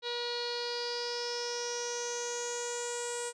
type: tone with low-pass filter sweep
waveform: sawtooth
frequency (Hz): 480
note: B4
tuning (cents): -49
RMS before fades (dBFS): -36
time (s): 0.02-3.33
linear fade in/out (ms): 50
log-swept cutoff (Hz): 4000 to 8100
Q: 8.4
effects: none